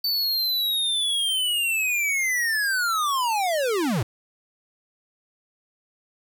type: linear sweep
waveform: square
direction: down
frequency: 4558 to 95.2 Hz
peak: -22 dBFS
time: 0.04-4.03 s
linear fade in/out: 5 ms
effects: 9-bit